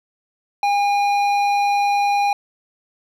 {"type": "tone with hard clipping", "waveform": "sine", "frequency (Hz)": 811, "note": "G#5", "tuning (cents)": -41, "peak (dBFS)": -17, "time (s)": [0.63, 2.33], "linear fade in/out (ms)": 2, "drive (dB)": 10, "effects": []}